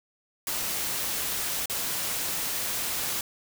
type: noise with dropouts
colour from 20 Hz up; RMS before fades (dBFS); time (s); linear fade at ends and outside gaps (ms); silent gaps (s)
white; -30; 0.47-3.21; 2; 1.658-1.697
effects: none